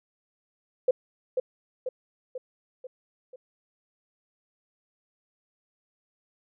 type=tone with echo; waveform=sine; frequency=510 Hz; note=C5; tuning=44 cents flat; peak=-17 dBFS; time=0.88-0.91 s; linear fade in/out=5 ms; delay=490 ms; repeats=5; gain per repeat=-5 dB; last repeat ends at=3.36 s; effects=none